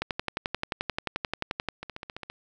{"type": "two click trains", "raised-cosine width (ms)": 0.3, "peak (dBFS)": [-12, -21], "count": [20, 8], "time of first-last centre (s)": [[0.02, 1.687], [1.83, 2.3]], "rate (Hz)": [11.4, 14.9], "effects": []}